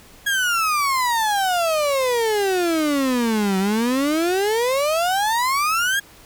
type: exponential two-way sweep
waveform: 35% pulse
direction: down then up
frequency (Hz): 1661.2 to 187.3 to 1661.2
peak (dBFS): -16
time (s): 0.26-6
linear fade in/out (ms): 10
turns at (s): 3.58
effects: pink hiss -47 dBFS RMS until 6.25 s